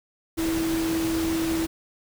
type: tone in noise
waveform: sine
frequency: 326.4 Hz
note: E4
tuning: 17 cents flat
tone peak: -23 dBFS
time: 0.37-1.67 s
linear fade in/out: 20 ms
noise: pink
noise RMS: -32 dBFS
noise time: 0.37-1.67 s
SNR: +6 dB
effects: none